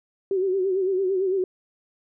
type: tone with vibrato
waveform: sine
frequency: 379.3 Hz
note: F#4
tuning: 43 cents sharp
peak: -20 dBFS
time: 0.31-1.44 s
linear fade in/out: 2 ms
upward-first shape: sine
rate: 8.9 Hz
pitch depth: 72 cents each way
effects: none